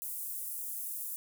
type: high-pass noise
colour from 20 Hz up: pink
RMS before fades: -39 dBFS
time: 0.02-1.16 s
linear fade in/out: 0 ms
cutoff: 10000 Hz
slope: 24 dB/octave
effects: none